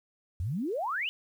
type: exponential sweep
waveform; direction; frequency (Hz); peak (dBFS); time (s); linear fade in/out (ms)
sine; up; 78.1 to 3074; -29; 0.4-1.09; 0
effects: 10-bit